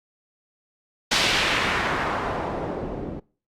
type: noise with low-pass filter sweep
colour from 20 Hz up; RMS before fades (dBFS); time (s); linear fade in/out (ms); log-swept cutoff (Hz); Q
white; -25; 1.11-3.2; 10; 4400 to 300; 1.1
effects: noise-tail reverb RT60 0.4 s tail -23 dB re dry + Opus 48 kbps